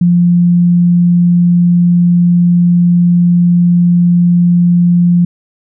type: tone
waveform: sine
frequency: 174.61 Hz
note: F3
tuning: in tune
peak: -5 dBFS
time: 0.01-5.25 s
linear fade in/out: 5 ms
effects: none